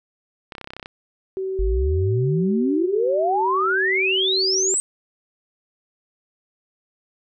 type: clicks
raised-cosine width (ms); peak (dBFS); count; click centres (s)
0.3; -18; 12; 0.522 / 0.552 / 0.582 / 0.613 / 0.644 / 0.674 / 0.705 / 0.735 / 0.766 / 0.797 / 0.828 / 0.859
type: tone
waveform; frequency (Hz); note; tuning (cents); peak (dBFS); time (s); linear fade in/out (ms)
sine; 380.8; F#4; +50; -23; 1.37-4.74; 0
type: exponential sweep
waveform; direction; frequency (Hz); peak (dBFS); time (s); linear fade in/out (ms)
sine; up; 46.13 to 8310; -18; 1.59-4.8; 0
effects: none